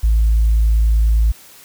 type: tone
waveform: sine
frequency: 55 Hz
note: A1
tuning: in tune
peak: -9 dBFS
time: 0.03-1.32 s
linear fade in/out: 10 ms
effects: tanh soft clip ceiling -7 dBFS + white hiss -43 dBFS RMS until 1.64 s